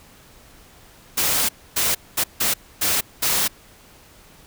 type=noise bursts at uneven times; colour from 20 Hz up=white; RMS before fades=-20 dBFS; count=6; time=1.17-1.49 / 1.76-1.95 / 2.17-2.24 / 2.4-2.54 / 2.81-3.01 / 3.22-3.48 s; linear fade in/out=10 ms; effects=pink hiss -49 dBFS RMS until 4.46 s